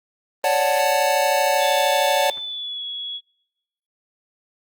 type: chord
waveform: square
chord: D major seventh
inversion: third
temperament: equal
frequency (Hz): 554.4 / 587.3 / 740 / 880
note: C#5 / D5 / F#5 / A5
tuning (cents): 0 / 0 / 0 / 0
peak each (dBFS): -23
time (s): 0.44-2.3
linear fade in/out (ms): 2
type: tone with pitch glide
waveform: sine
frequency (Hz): 3520 to 3359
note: A7 to G#7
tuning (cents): 0 to +19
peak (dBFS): -27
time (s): 1.58-3.21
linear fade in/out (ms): 50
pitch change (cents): -81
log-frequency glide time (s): 2.39-2.84
type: clicks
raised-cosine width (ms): 0.5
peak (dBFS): -28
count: 2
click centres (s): 2.373 / 2.381
effects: noise-tail reverb RT60 0.9 s tail -25 dB re dry + Opus 32 kbps